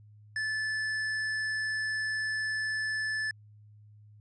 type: tone with hard clipping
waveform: triangle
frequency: 1742 Hz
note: A6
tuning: 18 cents flat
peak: -31 dBFS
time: 0.36-3.31 s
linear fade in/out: 2 ms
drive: 12 dB
effects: added 105 Hz sine -52 dBFS peak until 4.2 s + resampled to 22050 Hz